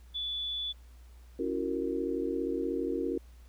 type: tone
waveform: sine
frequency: 3456 Hz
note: A7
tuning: 32 cents flat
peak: -32 dBFS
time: 0.14-0.73 s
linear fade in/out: 20 ms
type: chord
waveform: sine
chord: F# dominant seventh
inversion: second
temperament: just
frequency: 277.5 / 333 / 370 / 462.5 Hz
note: C#4 / E4 / F#4 / A#4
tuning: +2 / +18 / 0 / -14 cents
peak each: -35 dBFS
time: 1.39-3.18 s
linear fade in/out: 5 ms
effects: added 60 Hz sine -50 dBFS peak until 3.48 s + pink hiss -65 dBFS RMS until 3.48 s